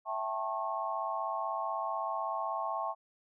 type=chord; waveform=sine; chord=A dominant seventh; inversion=second; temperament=equal with one note detuned; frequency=659.3 / 784 / 880 / 1088.4 Hz; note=E5 / G5 / A5 / C#6; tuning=0 / 0 / 0 / -32 cents; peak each=-38 / -39 / -38 / -36 dBFS; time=0.05-2.95 s; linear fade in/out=50 ms; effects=none